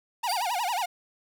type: tone with vibrato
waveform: 45% pulse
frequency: 830.6 Hz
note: G#5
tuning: in tune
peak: -26 dBFS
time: 0.23-0.86 s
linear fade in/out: 10 ms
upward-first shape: sine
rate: 11 Hz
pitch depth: 290 cents each way
type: tone with exponential decay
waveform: sawtooth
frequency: 4699 Hz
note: D8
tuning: in tune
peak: -25 dBFS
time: 0.29-0.61 s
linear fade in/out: 5 ms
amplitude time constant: 68 ms
effects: none